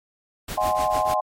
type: noise with tremolo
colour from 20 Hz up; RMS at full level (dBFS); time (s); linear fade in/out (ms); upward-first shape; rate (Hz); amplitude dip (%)
pink; -30; 0.48-1.14; 5; triangle; 6.7; 100
type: chord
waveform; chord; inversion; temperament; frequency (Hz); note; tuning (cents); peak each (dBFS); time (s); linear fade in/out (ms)
sine; Ab dominant seventh; second; equal; 622.3 / 740 / 830.6 / 1046.5; Eb5 / Gb5 / Ab5 / C6; 0 / 0 / 0 / 0; -25; 0.57-1.21; 10
effects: MP3 64 kbps

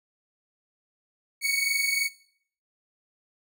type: tone pair together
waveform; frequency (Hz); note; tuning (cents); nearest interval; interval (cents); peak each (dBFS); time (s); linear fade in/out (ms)
sawtooth; 2217 / 2240; C#7 / C#7; 0 / +18; unison; 18; -23; 1.41-2.1; 50
effects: noise-tail reverb RT60 0.6 s tail -19 dB re dry

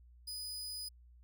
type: tone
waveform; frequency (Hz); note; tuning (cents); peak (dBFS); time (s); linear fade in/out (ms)
sawtooth; 4978; D#8; 0; -38; 0.27-0.89; 10
effects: added 60 Hz sine -57 dBFS peak until 1.23 s

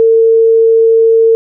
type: tone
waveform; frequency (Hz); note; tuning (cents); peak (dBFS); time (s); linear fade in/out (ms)
sine; 452.3; A4; +48; -4; 0-1.35; 0
effects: none

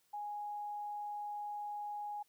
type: tone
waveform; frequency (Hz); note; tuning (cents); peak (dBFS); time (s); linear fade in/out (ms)
sine; 829; G#5; -3; -39; 0.13-2.23; 10
effects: white hiss -74 dBFS RMS until 2.28 s + high-pass 60 Hz 12 dB/octave

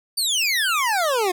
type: exponential sweep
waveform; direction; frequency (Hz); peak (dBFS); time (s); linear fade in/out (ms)
25% pulse; down; 4699 to 348.6; -15; 0.17-1.32; 10
effects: none

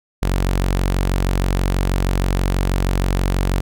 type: tone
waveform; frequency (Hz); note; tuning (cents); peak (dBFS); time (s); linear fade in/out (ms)
sawtooth; 46.25; F#1; 0; -12; 0.22-3.61; 10
effects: none

